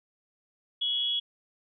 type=tone pair together; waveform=sine; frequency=2959 / 3343 Hz; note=F#7 / G#7; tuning=-1 / +11 cents; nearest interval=major second; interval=212 cents; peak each=-37 / -26 dBFS; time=0.81-1.2 s; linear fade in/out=10 ms; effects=none